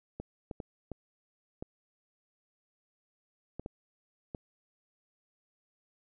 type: clicks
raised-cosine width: 2 ms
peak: -25 dBFS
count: 8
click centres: 0.2 / 0.512 / 0.602 / 0.917 / 1.625 / 3.596 / 3.661 / 4.348 s
effects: none